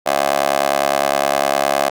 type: tone with high-pass filter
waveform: 15% pulse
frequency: 69.8 Hz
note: C#2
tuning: 13 cents sharp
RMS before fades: -17 dBFS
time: 0.06-1.89 s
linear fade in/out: 5 ms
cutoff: 620 Hz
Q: 2.4
effects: Opus 48 kbps